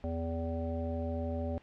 harmonic tone with a mistuned harmonic, 82.41 Hz, E2, in tune, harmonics 1 / 3 / 5 / 7 / 9, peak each -35 / -38 / -44 / -39 / -46 dBFS, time 0.04-1.58 s, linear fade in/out 0 ms, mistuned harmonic 9, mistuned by +50 cents, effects pink hiss -61 dBFS RMS until 1.62 s + low-pass 3000 Hz 12 dB/octave

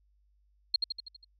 sine tone with echo, 4233 Hz, C8, 19 cents sharp, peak -20 dBFS, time 0.74-0.76 s, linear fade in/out 5 ms, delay 81 ms, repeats 6, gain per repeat -5 dB, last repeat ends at 1.246 s, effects added 50 Hz sine -65 dBFS peak until 1.39 s

